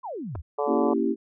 sine exponential sweep, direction down, 1100 to 66 Hz, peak -31 dBFS, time 0.03-0.42 s, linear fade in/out 20 ms
clicks, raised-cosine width 1 ms, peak -24 / -24 dBFS, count 2, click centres 0.353 / 0.356 s
harmonic tone, 144.5 Hz, D3, 28 cents flat, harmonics 3 / 4 / 5 / 6 / 7 / 8, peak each -27 / -29 / -31 / -33 / -34 / -35 dBFS, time 0.58-0.94 s, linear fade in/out 10 ms
sine chord, A# diminished seventh, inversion none, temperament equal, 233.1 / 277.2 / 329.6 / 392 Hz, A#3 / C#4 / E4 / G4, 0 / 0 / 0 / 0 cents, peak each -27 dBFS, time 0.66-1.16 s, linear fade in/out 50 ms
effects none

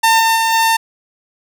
sawtooth tone with level steps, 903 Hz, A5, 45 cents sharp, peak -5 / -7 / -9 / -7 dBFS, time 0.03-0.77 s, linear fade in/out 10 ms, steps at 0.19 / 0.35 / 0.52 s, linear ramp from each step 20 ms, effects none

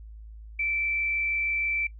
sine tone with frequency modulation, 2330 Hz, D7, 14 cents flat, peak -25 dBFS, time 0.59-1.87 s, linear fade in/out 5 ms, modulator 66.2 Hz, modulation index 0.45, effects noise-tail reverb RT60 0.1 s tail -20 dB re dry + added 54 Hz sine -41 dBFS peak until 1.99 s

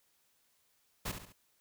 pink noise with echo, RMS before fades -37 dBFS, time 1.05-1.12 s, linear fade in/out 10 ms, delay 69 ms, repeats 3, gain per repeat -7 dB, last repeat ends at 1.327 s, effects white hiss -73 dBFS RMS until 1.6 s

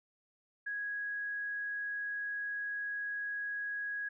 sine tone, 1659 Hz, G#6, 2 cents flat, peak -35 dBFS, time 0.66-4.09 s, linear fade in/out 10 ms, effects none

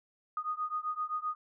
sine beating tone pair, 1235 / 1242.7 Hz, D#6 / D#6, -13 / -3 cents, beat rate 7.7 Hz, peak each -35 / -36 dBFS, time 0.37-1.35 s, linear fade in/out 2 ms, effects none

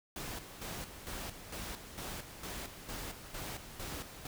pink noise with tremolo, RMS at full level -42 dBFS, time 0.16-4.27 s, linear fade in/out 2 ms, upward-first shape square, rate 2.2 Hz, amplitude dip 60%, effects none

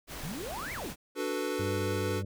pink noise, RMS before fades -41 dBFS, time 0.07-0.96 s, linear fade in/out 50 ms
sine exponential two-way sweep, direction up then down, 113.9 to 2349 to 113.9 Hz, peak -37 dBFS, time 0.21-0.94 s, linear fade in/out 50 ms, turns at 0.73 s
square chord, B minor seventh, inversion first, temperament equal, 293.7 / 370 / 440 / 493.9 Hz, D4 / F#4 / A4 / B4, 0 / 0 / 0 / 0 cents, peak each -37 dBFS, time 1.15-2.23 s, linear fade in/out 50 ms
harmonic tone, 97.7 Hz, G2, 5 cents flat, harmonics 1 / 2 / 3 / 4 / 5 / 6, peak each -33 / -40 / -51 / -53 / -51 / -54 dBFS, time 1.59-2.25 s, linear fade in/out 5 ms
effects none

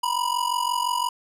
square ring-modulated tone, 976 Hz, B5, 21 cents flat, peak -20 dBFS, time 0.03-1.09 s, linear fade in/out 5 ms, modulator 22.9 Hz, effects resampled to 32000 Hz

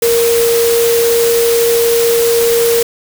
sine tone in noise, 466.2 Hz, A#4, in tune, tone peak -9 dBFS, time 0.02-2.83 s, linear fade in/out 5 ms, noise white, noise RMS -18 dBFS, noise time 0.02-2.83 s, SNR +6 dB, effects none

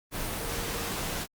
sine tone in noise, 463.9 Hz, A#4, 8 cents flat, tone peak -41 dBFS, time 0.35-0.94 s, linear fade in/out 50 ms, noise pink, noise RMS -33 dBFS, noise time 0.11-1.27 s, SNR -11 dB, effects Opus 32 kbps

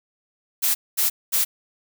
blue noise bursts, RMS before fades -20 dBFS, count 3, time 0.62-1.45 s, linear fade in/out 20 ms, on 130 ms, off 220 ms, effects none

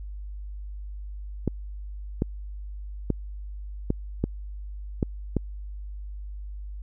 clicks, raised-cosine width 3 ms, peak -10 dBFS, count 7, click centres 1.477 / 2.221 / 3.103 / 3.904 / 4.24 / 5.028 / 5.367 s, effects added 50 Hz sine -34 dBFS peak until 6.82 s

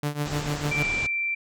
sawtooth tone with tremolo, 146.83 Hz, D3, in tune, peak -19 dBFS, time 0.03-0.83 s, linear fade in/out 2 ms, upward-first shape triangle, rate 6.7 Hz, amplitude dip 90%
pink low-pass noise, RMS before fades -34 dBFS, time 0.25-1.07 s, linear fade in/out 10 ms, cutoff 8000 Hz, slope 96 dB/octave
sine tone, 2349 Hz, D7, in tune, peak -24 dBFS, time 0.71-1.35 s, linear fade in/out 10 ms
effects none

